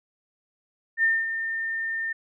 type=tone with ADSR envelope; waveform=sine; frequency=1810 Hz; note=A6; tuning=48 cents sharp; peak=-17 dBFS; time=0.97-2.13 s; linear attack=62 ms; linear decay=220 ms; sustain=-9 dB; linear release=9 ms; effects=none